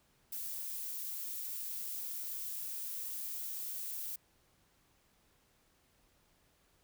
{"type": "noise", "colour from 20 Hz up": "violet", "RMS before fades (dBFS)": -41, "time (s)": [0.32, 4.16], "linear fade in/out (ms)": 5, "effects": ["pink hiss -71 dBFS RMS until 6.83 s"]}